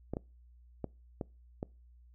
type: clicks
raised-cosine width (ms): 2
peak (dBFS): -22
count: 5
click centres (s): 0.136 / 0.169 / 0.843 / 1.212 / 1.629
effects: noise-tail reverb RT60 0.3 s tail -25 dB re dry + added 60 Hz sine -56 dBFS peak until 2.14 s